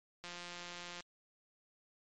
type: click train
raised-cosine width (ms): 0.2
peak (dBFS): -29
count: 135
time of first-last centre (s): 0.24-1.006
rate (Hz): 175
effects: MP3 48 kbps

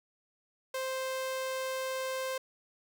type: tone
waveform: sawtooth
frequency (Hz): 523.3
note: C5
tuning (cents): 0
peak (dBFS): -29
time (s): 0.74-2.38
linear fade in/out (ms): 5
effects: none

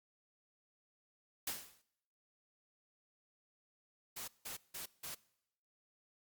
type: noise with exponential decay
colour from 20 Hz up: white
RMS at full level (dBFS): -36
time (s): 1.47-1.82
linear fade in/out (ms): 5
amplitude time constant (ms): 76
type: noise bursts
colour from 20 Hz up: white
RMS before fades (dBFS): -45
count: 4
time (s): 4.16-5.15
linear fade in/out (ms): 10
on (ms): 120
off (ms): 170
effects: noise-tail reverb RT60 0.8 s tail -22 dB re dry + Opus 48 kbps

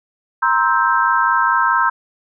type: chord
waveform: sine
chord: C dominant seventh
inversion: third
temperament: just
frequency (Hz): 941.9 / 1046.5 / 1308.1 / 1569.8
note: Bb5 / C6 / E6 / G6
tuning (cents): +18 / 0 / -14 / +2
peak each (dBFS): -18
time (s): 0.42-1.9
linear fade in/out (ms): 10
effects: none

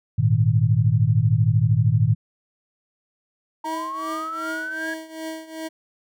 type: chord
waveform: sine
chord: Ab suspended second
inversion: none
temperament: just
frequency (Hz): 103.83 / 116.8 / 155.74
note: Ab2 / Bb2 / Eb3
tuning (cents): 0 / +4 / +2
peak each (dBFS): -20 / -18 / -22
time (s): 0.18-2.15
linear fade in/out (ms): 10
type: tone with tremolo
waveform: 25% pulse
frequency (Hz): 320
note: D#4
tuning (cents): +49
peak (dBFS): -24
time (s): 3.64-5.69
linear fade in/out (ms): 20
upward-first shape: triangle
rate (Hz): 2.6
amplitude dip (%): 85
type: linear sweep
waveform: sine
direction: up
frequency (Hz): 921 to 1661.2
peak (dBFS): -27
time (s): 3.64-4.94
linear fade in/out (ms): 5
effects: none

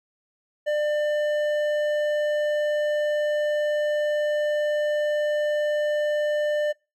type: tone with hard clipping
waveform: triangle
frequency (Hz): 597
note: D5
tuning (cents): +28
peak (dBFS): -23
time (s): 0.66-6.73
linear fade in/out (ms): 20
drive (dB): 12
effects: noise-tail reverb RT60 0.3 s tail -26 dB re dry

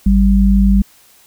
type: tone pair together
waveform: sine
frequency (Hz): 52.21 / 196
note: G#1 / G3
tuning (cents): +10 / 0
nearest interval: octave + major seventh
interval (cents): 2290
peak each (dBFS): -10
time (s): 0.06-0.82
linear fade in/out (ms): 5
effects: white hiss -48 dBFS RMS until 1.26 s

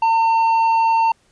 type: tone with tanh clipping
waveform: sine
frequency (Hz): 906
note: A#5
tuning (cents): -50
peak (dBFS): -14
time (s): 0.02-1.12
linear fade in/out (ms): 5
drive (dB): 6
effects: pink hiss -59 dBFS RMS until 1.31 s + resampled to 22050 Hz

